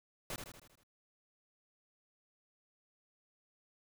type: noise with echo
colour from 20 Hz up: pink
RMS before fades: -41 dBFS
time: 0.3-0.36 s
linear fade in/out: 2 ms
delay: 79 ms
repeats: 6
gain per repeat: -5 dB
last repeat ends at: 0.834 s
effects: none